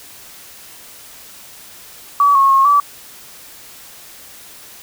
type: tone with pitch steps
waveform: sine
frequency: 1142 / 1092 / 1083 / 1152 Hz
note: D6 / C#6 / C#6 / D6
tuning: -49 / -26 / -41 / -34 cents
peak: -8 dBFS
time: 2.2-2.8 s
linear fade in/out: 2 ms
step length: 150 ms
effects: white hiss -39 dBFS RMS until 4.82 s